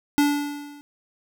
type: tone with level ramp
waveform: square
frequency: 289.7 Hz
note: D4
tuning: 24 cents flat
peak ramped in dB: -15 to -44 dBFS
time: 0.18-0.81 s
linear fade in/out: 0 ms
effects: none